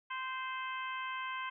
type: harmonic tone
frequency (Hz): 520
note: C5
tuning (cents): -11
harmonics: 2 / 3 / 4 / 5 / 6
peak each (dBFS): -39 / -43 / -45 / -47 / -49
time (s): 0.1-1.5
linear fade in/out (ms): 10
effects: none